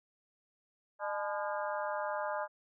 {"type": "harmonic tone with a mistuned harmonic", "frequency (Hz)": 202.6, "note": "G#3", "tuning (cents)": -43, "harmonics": [3, 4, 5, 6, 7, 8], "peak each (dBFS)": [-37, -39, -41, -43, -44, -45], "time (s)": [0.99, 2.48], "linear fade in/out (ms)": 50, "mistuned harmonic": 4, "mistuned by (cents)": 91, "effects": []}